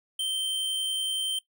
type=tone with amplitude modulation; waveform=square; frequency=3120 Hz; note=G7; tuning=9 cents flat; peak=-26 dBFS; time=0.19-1.39 s; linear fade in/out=5 ms; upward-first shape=sine; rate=70.7 Hz; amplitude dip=25%; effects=noise-tail reverb RT60 0.1 s tail -18 dB re dry